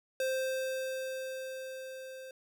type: tone with level ramp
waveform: square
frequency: 523.3 Hz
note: C5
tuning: in tune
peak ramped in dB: -30 to -45 dBFS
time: 0.2-2.31 s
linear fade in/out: 2 ms
effects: none